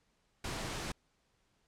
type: noise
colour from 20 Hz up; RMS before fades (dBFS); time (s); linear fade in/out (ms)
pink; -39; 0.44-0.92; 5
effects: pink hiss -75 dBFS RMS until 1.67 s + low-pass 8000 Hz 12 dB/octave